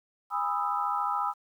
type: chord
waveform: sine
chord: E major seventh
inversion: first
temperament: equal with one note detuned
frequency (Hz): 817.8 / 987.8 / 1244.5 / 1318.5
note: G#5 / B5 / D#6 / E6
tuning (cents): -27 / 0 / 0 / 0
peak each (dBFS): -32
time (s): 0.3-1.34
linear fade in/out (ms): 50
effects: 10-bit